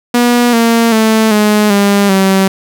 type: tone with pitch steps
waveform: sawtooth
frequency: 241.5 / 230.7 / 220.4 / 210.6 / 201.2 / 192.23 Hz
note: B3 / A#3 / A3 / G#3 / G3 / G3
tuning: -39 / -18 / +3 / +24 / +45 / -34 cents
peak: -3 dBFS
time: 0.14-2.48 s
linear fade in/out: 5 ms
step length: 390 ms
effects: none